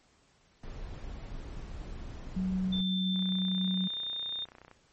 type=noise; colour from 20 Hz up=brown; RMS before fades=-41 dBFS; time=0.63-2.81 s; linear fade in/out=5 ms
type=tone; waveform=sine; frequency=186.5 Hz; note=F#3; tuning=14 cents sharp; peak=-28 dBFS; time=2.36-3.88 s; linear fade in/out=10 ms
type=tone with pitch glide; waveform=sine; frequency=3556 to 3639 Hz; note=A7 to A#7; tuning=+18 to -42 cents; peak=-33 dBFS; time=2.72-4.45 s; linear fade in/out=10 ms; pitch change=+40 cents; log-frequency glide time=3.14-4.15 s
type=click train; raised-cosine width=0.5 ms; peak=-35 dBFS; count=49; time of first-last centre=3.16-4.713 s; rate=30.9 Hz
effects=pink hiss -66 dBFS RMS until 4.92 s + MP3 32 kbps